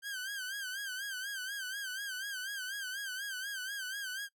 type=tone with vibrato; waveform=sawtooth; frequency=1568 Hz; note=G6; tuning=in tune; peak=-34 dBFS; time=0.02-4.29 s; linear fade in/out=50 ms; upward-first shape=sine; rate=4.1 Hz; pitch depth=96 cents each way; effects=noise-tail reverb RT60 0.1 s tail -20 dB re dry